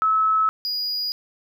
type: tone pair in turn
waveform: sine / triangle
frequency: 1297 / 4897 Hz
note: E6 / D#8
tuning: -28 / -28 cents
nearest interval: octave + major seventh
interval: 2300 cents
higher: second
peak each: -16 / -22 dBFS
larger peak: first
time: 0.02-0.49 / 0.65-1.12 s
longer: neither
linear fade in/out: 0 ms
effects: none